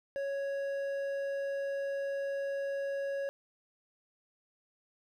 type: tone with hard clipping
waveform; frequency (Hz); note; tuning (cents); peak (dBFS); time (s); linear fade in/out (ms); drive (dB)
triangle; 554.4; C#5; 0; -34; 0.16-3.29; 0; 10
effects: none